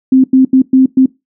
sine tone bursts at uneven times, 261.6 Hz, C4, in tune, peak -3 dBFS, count 5, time 0.12-0.24 / 0.33-0.45 / 0.53-0.62 / 0.73-0.86 / 0.97-1.06 s, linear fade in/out 5 ms, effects noise-tail reverb RT60 0.2 s tail -21 dB re dry

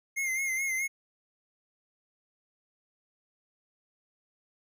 square tone with vibrato, 2116 Hz, C7, 19 cents sharp, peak -29 dBFS, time 0.16-0.88 s, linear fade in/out 20 ms, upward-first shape sine, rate 4.7 Hz, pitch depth 52 cents each way, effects none

